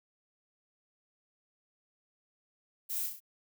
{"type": "noise with echo", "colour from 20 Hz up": "violet", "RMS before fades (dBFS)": -36, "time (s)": [2.89, 3.08], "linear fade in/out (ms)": 20, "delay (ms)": 31, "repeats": 4, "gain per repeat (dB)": -4, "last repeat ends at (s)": 3.204, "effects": []}